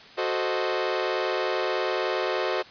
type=chord; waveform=sawtooth; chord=F# diminished seventh; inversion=none; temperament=equal; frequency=370 / 440 / 523.3 / 622.3 Hz; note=F#4 / A4 / C5 / Eb5; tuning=0 / 0 / 0 / 0 cents; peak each=-25 / -27 / -26 / -27 dBFS; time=0.17-2.63 s; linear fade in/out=20 ms; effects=white hiss -47 dBFS RMS until 2.7 s + resampled to 11025 Hz